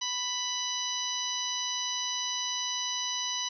harmonic tone, 991 Hz, B5, 6 cents sharp, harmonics 1 / 2 / 3 / 4 / 5 / 6, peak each -39 / -43 / -35 / -36 / -40 / -35 dBFS, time 0.01-3.49 s, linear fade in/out 10 ms, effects none

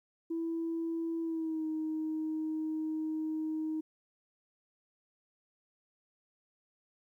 sine tone with pitch glide, 330 to 313.6 Hz, E4 to D#4, +2 to +14 cents, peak -31 dBFS, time 0.3-3.81 s, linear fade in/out 10 ms, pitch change -88 cents, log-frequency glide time 1.22-1.66 s, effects tanh soft clip ceiling -28 dBFS + 12-bit

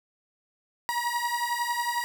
30% pulse beating tone pair, 951 / 962 Hz, A#5 / B5, +34 / -46 cents, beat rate 11 Hz, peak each -27 dBFS, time 0.89-2.04 s, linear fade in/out 0 ms, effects none

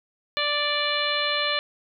harmonic tone, 587 Hz, D5, 1 cent flat, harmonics 1 / 2 / 3 / 4 / 5 / 6 / 7, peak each -30 / -30 / -30 / -30 / -30 / -30 / -30 dBFS, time 0.37-1.59 s, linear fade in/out 0 ms, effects none

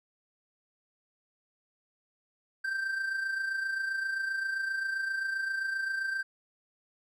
triangle tone with amplitude modulation, 1567 Hz, G6, 1 cent flat, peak -26 dBFS, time 2.64-6.23 s, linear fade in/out 10 ms, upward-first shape sine, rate 27.6 Hz, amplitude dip 50%, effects none

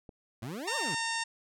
click, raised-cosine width 2 ms, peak -34 dBFS, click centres 0.092 s
25% pulse exponential two-way sweep, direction up then down, 103.5 to 614 to 124.6 Hz, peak -33 dBFS, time 0.42-0.95 s, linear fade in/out 5 ms, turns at 0.76 s
harmonic tone, 914 Hz, A#5, 34 cents flat, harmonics 1 / 2 / 3 / 4 / 5 / 6 / 7 / 8 / 9 / 10, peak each -36 / -35 / -39 / -41 / -43 / -40 / -46 / -45 / -45 / -48 dBFS, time 0.67-1.24 s, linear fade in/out 10 ms
effects none

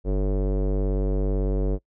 square tone with low-pass filter, 49 Hz, G1, in tune, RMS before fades -23 dBFS, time 0.04-1.79 s, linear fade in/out 50 ms, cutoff 470 Hz, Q 3, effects noise-tail reverb RT60 0.1 s tail -24 dB re dry

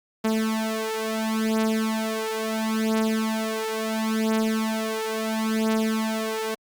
sawtooth beating tone pair, 220 / 220.73 Hz, A3 / A3, 0 / +6 cents, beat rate 0.73 Hz, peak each -22 dBFS, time 0.24-6.55 s, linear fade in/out 10 ms, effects Opus 48 kbps

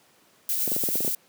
violet noise with tremolo, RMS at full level -25 dBFS, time 0.49-1.15 s, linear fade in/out 2 ms, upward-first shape sine, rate 9.1 Hz, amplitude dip 25%
clicks, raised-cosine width 2 ms, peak -16 dBFS, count 9, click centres 0.677 / 0.718 / 0.764 / 0.837 / 0.888 / 0.956 / 1.006 / 1.048 / 1.078 s
effects pink hiss -59 dBFS RMS until 1.28 s + high-pass 200 Hz 12 dB/octave

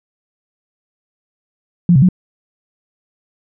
sine tone with pitch steps, 174.2 / 132.2 / 182.2 Hz, F3 / C3 / F#3, -4 / +18 / -26 cents, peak -6 dBFS, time 1.89-2.088 s, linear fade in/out 2 ms, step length 66 ms, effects none

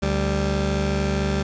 20% pulse tone pair together, 73.42 / 195.87 Hz, D2 / G3, 0 / -1 cents, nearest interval octave + perfect fourth, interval 1699 cents, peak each -18 / -19 dBFS, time 0.02-1.43 s, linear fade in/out 10 ms, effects resampled to 16000 Hz + 8-bit

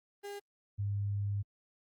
35% pulse / sine tone pair in turn, 404.9 / 101.22 Hz, G#4 / G#2, -44 / -44 cents, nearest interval 2 octaves, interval 2400 cents, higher first, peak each -39 / -31 dBFS, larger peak second, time 0.23-0.4 / 0.78-1.43 s, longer second, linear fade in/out 20 ms, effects Opus 24 kbps

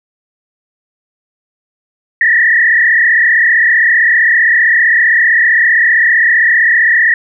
sine tone with frequency modulation, 1852 Hz, A#6, 12 cents flat, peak -6 dBFS, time 2.21-7.14 s, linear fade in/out 2 ms, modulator 35.4 Hz, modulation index 2.7, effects none

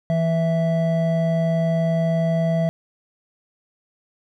triangle tone pair together, 164.81 / 658.3 Hz, E3 / E5, 0 / -3 cents, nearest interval 2 octaves, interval 2397 cents, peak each -17 / -20 dBFS, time 0.1-2.69 s, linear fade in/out 0 ms, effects none

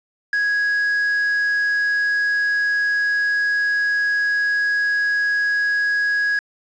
triangle tone, 1661.2 Hz, G#6, in tune, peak -15 dBFS, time 0.33-6.39 s, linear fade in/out 2 ms, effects resampled to 16000 Hz + 7-bit

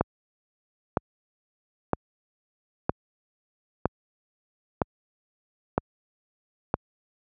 click train, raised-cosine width 1 ms, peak -7 dBFS, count 8, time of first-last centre 0.01-6.741 s, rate 1.04 Hz, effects high-pass 60 Hz 12 dB/octave

